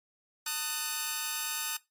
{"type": "chord", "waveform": "5% pulse", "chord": "D# diminished", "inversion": "second", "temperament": "just", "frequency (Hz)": [896, 1244.5, 1493.4], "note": ["A5", "D#6", "F#6"], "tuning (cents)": [31, 0, 16], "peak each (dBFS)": [-25, -24, -25], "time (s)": [0.46, 1.77], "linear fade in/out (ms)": 5, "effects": ["noise-tail reverb RT60 0.2 s tail -20 dB re dry", "MP3 64 kbps"]}